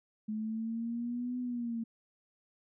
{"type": "exponential two-way sweep", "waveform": "sine", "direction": "up then down", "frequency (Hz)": [213.6, 250, 226.4], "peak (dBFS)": -33, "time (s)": [0.28, 1.84], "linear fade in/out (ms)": 10, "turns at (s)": 1.39, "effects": []}